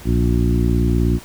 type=harmonic tone with a mistuned harmonic; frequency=59.4 Hz; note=A#1; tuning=33 cents sharp; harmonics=1 / 2 / 3 / 4 / 5 / 6; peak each=-17 / -20 / -22 / -23 / -24 / -25 dBFS; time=0.04-1.2 s; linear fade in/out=50 ms; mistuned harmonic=1; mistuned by=+89 cents; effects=pink hiss -40 dBFS RMS until 1.24 s